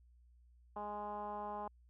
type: tone with low-pass filter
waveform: 10% pulse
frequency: 207.7 Hz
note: G#3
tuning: in tune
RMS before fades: -43 dBFS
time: 0.76-1.68 s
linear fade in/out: 5 ms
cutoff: 930 Hz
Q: 4.6
effects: added 60 Hz sine -62 dBFS peak until 1.89 s